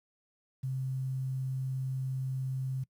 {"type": "tone with quantisation", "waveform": "sine", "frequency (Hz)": 131.5, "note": "C3", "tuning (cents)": 9, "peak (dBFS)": -31, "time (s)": [0.63, 2.84], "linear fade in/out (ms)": 10, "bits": 10, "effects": ["noise-tail reverb RT60 0.1 s tail -22 dB re dry"]}